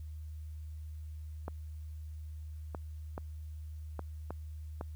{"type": "clicks", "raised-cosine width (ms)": 1, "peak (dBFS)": -25, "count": 6, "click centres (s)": [1.481, 2.748, 3.179, 3.993, 4.306, 4.811], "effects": ["added 77 Hz sine -41 dBFS peak until 4.95 s", "white hiss -70 dBFS RMS until 4.95 s"]}